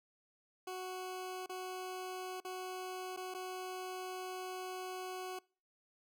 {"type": "tone with dropouts", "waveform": "20% pulse", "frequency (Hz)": 370, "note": "F#4", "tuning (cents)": 0, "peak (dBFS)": -36, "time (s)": [0.67, 5.39], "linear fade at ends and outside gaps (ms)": 5, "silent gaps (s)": [[1.462, 1.494], [2.403, 2.448], [3.165, 3.172], [3.341, 3.346]], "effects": ["noise-tail reverb RT60 0.4 s tail -25 dB re dry"]}